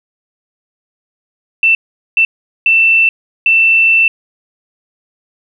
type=tone bursts at uneven times; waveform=sine; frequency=2673 Hz; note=E7; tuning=23 cents sharp; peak=-6 dBFS; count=4; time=1.63-1.75 / 2.17-2.25 / 2.66-3.09 / 3.46-4.08 s; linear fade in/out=2 ms; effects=8-bit